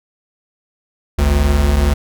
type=tone pair together; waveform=square; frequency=50.57 / 72 Hz; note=G#1 / D2; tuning=-45 / -34 cents; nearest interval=tritone; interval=611 cents; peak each=-17 / -13 dBFS; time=1.18-1.94 s; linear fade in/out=10 ms; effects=none